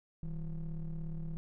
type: ring-modulated tone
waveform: triangle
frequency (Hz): 89.7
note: F2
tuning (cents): +47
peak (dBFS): -31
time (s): 0.23-1.37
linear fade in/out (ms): 0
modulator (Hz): 71.2
effects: none